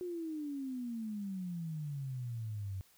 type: exponential sweep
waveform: sine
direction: down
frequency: 364.4 to 93.2 Hz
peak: -37 dBFS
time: 0.01-2.81 s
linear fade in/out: 0 ms
effects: white hiss -66 dBFS RMS until 2.97 s